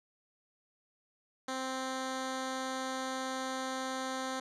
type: tone with low-pass filter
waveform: 10% pulse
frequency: 261.6 Hz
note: C4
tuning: in tune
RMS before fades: -37 dBFS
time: 1.48-4.4 s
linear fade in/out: 5 ms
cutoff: 7300 Hz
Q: 1.2
effects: none